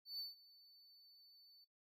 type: tone with ADSR envelope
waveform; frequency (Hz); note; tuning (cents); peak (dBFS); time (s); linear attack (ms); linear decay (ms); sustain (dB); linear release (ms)
triangle; 4507; C#8; +28; -40; 0.05-1.65; 140; 160; -21; 14
effects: noise-tail reverb RT60 0.1 s tail -17 dB re dry